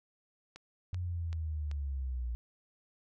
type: click train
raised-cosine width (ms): 0.2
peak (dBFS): -31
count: 4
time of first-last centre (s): 0.56-1.714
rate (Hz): 2.6
type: linear sweep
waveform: sine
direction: down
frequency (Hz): 91.2 to 58.27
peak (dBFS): -33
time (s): 0.93-2.35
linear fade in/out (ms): 0
effects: none